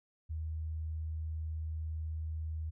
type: tone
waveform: sine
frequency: 79.1 Hz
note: D#2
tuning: 29 cents sharp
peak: -35 dBFS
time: 0.29-2.71 s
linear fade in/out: 20 ms
effects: none